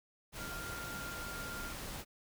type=tone in noise; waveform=sine; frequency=1396.9 Hz; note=F6; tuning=in tune; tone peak=-44 dBFS; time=0.37-1.74 s; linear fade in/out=50 ms; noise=pink; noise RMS=-44 dBFS; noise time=0.32-2.05 s; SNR=-3 dB; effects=none